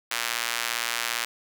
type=tone with high-pass filter; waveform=sawtooth; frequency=117.5 Hz; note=A#2; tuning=14 cents sharp; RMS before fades=-29 dBFS; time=0.11-1.25 s; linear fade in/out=5 ms; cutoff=1700 Hz; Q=0.83; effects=none